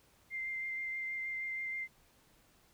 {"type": "tone with vibrato", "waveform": "sine", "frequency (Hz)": 2093, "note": "C7", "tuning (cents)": 0, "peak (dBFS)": -36, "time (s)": [0.3, 1.88], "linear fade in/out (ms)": 50, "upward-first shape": "sine", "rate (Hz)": 6.3, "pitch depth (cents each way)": 12, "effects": ["pink hiss -67 dBFS RMS until 2.73 s"]}